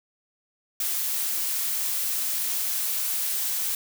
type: noise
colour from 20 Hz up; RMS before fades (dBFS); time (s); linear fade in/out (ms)
blue; -27; 0.8-3.75; 2
effects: none